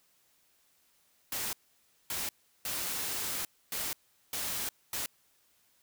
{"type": "noise bursts at uneven times", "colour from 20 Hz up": "white", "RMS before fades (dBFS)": -35, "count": 6, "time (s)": [[1.32, 1.53], [2.1, 2.29], [2.65, 3.45], [3.72, 3.93], [4.33, 4.69], [4.93, 5.06]], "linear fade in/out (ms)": 2, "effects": ["white hiss -69 dBFS RMS until 5.82 s"]}